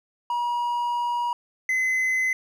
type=tone pair in turn; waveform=triangle; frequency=959 / 2039 Hz; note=A#5 / C7; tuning=+49 / -45 cents; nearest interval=octave + minor second; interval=1306 cents; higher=second; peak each=-21 / -19 dBFS; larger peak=second; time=0.3-1.33 / 1.69-2.33 s; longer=first; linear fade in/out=2 ms; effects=none